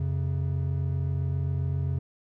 triangle tone pair together, 88.35 / 135.9 Hz, F2 / C#3, +21 / -34 cents, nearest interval perfect fifth, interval 745 cents, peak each -26 dBFS, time 0-1.99 s, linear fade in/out 5 ms, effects none

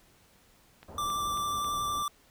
click train, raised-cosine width 0.3 ms, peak -32 dBFS, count 4, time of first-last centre 0.83-1.645 s, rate 3.68 Hz
pink low-pass noise, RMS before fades -45 dBFS, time 0.88-2.03 s, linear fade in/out 5 ms, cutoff 1100 Hz, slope 24 dB/octave
square tone with vibrato, 1174.7 Hz, D6, in tune, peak -30 dBFS, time 0.98-2.08 s, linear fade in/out 2 ms, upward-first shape sine, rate 11 Hz, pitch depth 13 cents each way
effects pink hiss -62 dBFS RMS until 2.3 s

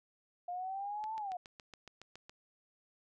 sine linear two-way sweep, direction up then down, 701 to 891 to 701 Hz, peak -37 dBFS, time 0.48-1.37 s, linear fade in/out 5 ms, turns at 1.16 s
click train, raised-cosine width 0.2 ms, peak -33 dBFS, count 10, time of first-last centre 1.04-2.295 s, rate 7.17 Hz
effects none

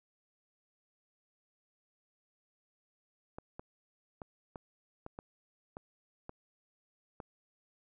clicks, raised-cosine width 1 ms, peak -29 dBFS, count 9, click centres 3.385 / 3.595 / 4.218 / 4.558 / 5.064 / 5.189 / 5.769 / 6.294 / 7.202 s, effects none

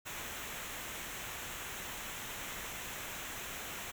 pink noise with comb filter, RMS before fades -43 dBFS, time 0.05-3.92 s, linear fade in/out 20 ms, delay 0.21 ms, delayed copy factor -0.6, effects none

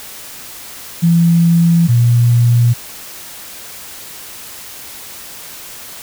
sine tone pair in turn, 168.7 / 119.29 Hz, E3 / A#2, +40 / +40 cents, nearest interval tritone, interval 600 cents, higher first, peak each -7 dBFS, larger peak neither, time 1.02-1.88 / 1.88-2.74 s, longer neither, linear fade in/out 20 ms, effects white hiss -32 dBFS RMS until 6.02 s

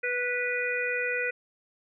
harmonic tone, 491.6 Hz, B4, 8 cents flat, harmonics 1 / 3 / 4 / 5, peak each -32 / -32 / -32 / -32 dBFS, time 0.03-1.31 s, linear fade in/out 10 ms, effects none

